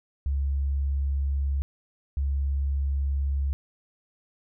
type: tone pair in turn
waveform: sine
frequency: 69.3 / 69.3 Hz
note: C#2 / C#2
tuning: 0 / 0 cents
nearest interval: unison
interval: 0 cents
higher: neither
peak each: -23 dBFS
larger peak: neither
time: 0.26-1.62 / 2.17-3.53 s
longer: neither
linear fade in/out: 0 ms
effects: none